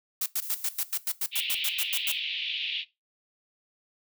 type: noise bursts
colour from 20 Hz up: blue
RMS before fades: -28 dBFS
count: 14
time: 0.21-2.12 s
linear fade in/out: 5 ms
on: 51 ms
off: 92 ms
type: noise with exponential decay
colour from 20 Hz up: violet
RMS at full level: -36 dBFS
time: 0.42-1.67 s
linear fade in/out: 1 ms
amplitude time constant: 270 ms
type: band-pass noise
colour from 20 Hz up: white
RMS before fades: -32 dBFS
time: 1.31-2.85 s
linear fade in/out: 50 ms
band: 2500 to 3500 Hz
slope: 48 dB/octave
effects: noise-tail reverb RT60 0.2 s tail -17 dB re dry